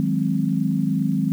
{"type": "chord", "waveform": "sine", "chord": "Ab dominant seventh", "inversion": "second", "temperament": "equal with one note detuned", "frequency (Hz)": [157.55, 185, 207.7, 261.6], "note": ["Eb3", "Gb3", "Ab3", "C4"], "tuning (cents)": [22, 0, 0, 0], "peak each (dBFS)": -24, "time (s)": [0, 1.32], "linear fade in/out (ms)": 0, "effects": ["8-bit"]}